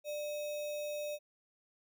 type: tone with sample-and-hold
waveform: sine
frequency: 594 Hz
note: D5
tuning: 20 cents sharp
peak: -36 dBFS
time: 0.04-1.19 s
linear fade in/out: 50 ms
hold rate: 3150 Hz
effects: none